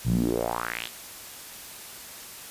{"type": "tone with band-pass filter sweep", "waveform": "sawtooth", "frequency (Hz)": 58.27, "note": "A#1", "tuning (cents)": 0, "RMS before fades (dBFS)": -27, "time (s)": [0.04, 0.9], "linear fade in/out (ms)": 50, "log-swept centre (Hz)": [120, 3900], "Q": 3.9, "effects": ["white hiss -42 dBFS RMS until 2.5 s", "resampled to 32000 Hz"]}